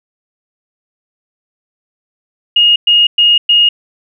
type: tone bursts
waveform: sine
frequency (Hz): 2860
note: F7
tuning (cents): +41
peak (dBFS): -5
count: 4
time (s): 2.56-3.69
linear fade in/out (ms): 5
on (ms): 200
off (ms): 110
effects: none

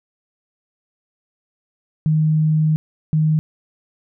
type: tone bursts at uneven times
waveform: sine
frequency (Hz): 155.56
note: D#3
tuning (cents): 0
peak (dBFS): -13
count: 2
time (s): 2.06-2.76 / 3.13-3.39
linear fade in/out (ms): 0
effects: none

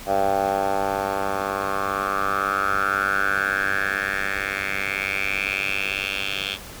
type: tone with band-pass filter sweep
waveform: 10% pulse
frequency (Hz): 98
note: G2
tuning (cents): 0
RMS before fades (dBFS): -24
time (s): 0.06-6.58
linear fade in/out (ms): 50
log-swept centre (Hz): 730 to 3100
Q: 5.6
effects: pink hiss -39 dBFS RMS until 6.8 s

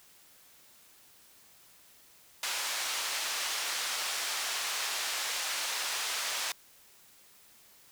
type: band-pass noise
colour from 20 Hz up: white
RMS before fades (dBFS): -34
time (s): 2.43-6.52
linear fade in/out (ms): 2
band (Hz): 740 to 6300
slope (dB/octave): 12
effects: white hiss -59 dBFS RMS until 7.91 s

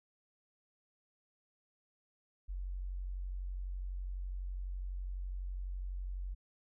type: tone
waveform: sine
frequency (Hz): 46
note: F#1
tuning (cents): -9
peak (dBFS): -37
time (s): 2.48-6.35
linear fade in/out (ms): 20
effects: none

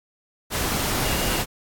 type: tone in noise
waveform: sine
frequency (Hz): 2839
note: F7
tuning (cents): +28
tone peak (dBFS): -34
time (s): 1.02-1.44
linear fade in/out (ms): 50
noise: pink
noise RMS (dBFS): -24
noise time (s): 0.5-1.46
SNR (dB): -13
effects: AAC 64 kbps

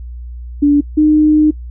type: tone pair in turn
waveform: sine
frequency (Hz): 289.4 / 305.2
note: D4 / D#4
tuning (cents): -25 / -33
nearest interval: minor second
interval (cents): 92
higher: second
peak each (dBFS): -6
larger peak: neither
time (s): 0.62-0.81 / 0.97-1.51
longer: second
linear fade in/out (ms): 10
effects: noise-tail reverb RT60 0.1 s tail -24 dB re dry + added 60 Hz sine -25 dBFS peak until 1.7 s

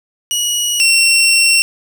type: tone pair in turn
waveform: 20% pulse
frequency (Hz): 2912 / 2723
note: F#7 / F7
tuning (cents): -28 / -44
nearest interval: minor second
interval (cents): 116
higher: first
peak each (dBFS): -9 / -4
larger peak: second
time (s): 0.31-0.8 / 0.8-1.62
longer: second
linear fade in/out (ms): 0
effects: none

